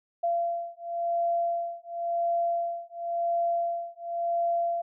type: beating tone pair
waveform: sine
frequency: 684 / 684.94 Hz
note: F5 / F5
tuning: -36 / -34 cents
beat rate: 0.94 Hz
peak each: -29 dBFS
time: 0.23-4.82 s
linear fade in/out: 10 ms
effects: none